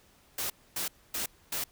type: noise bursts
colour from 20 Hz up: white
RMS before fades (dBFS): -33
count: 4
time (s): 0.38-1.64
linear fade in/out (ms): 5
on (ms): 120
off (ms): 260
effects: pink hiss -62 dBFS RMS until 1.71 s